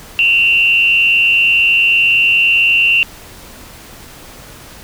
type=tone with frequency modulation; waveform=sine; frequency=2749 Hz; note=F7; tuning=28 cents flat; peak=-8 dBFS; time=0.19-3.03 s; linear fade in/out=0 ms; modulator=182 Hz; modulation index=0.53; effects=pink hiss -36 dBFS RMS until 4.83 s